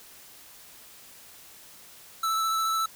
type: tone with vibrato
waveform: square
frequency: 1317 Hz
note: E6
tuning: 2 cents flat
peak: -25 dBFS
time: 2.23-2.86 s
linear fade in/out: 5 ms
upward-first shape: sine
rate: 14 Hz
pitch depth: 12 cents each way
effects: white hiss -50 dBFS RMS until 2.95 s